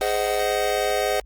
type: chord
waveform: square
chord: Ab dominant seventh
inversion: none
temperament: just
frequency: 415.3 / 519.1 / 623 / 747.5 Hz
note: Ab4 / C5 / Eb5 / Gb5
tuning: 0 / -14 / +2 / +17 cents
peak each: -27 dBFS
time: 0.01-1.2 s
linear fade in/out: 2 ms
effects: added 50 Hz sine -42 dBFS peak until 1.25 s + Opus 24 kbps